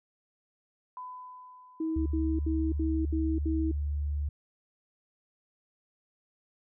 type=tone with exponential decay; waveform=sine; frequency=1004 Hz; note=B5; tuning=28 cents sharp; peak=-37 dBFS; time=0.97-3 s; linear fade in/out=1 ms; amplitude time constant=440 ms
type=tone bursts; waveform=sine; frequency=320.4 Hz; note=E4; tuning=49 cents flat; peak=-28 dBFS; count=6; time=1.8-3.715 s; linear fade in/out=5 ms; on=260 ms; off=71 ms
type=tone; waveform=sine; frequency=72.9 Hz; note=D2; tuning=12 cents flat; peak=-28 dBFS; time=1.96-4.29 s; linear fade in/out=5 ms
effects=none